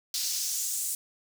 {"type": "noise with high-pass filter sweep", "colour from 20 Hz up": "pink", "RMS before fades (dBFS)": -31, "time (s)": [0.14, 0.95], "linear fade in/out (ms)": 2, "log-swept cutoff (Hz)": [4700, 8300], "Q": 2.1, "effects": []}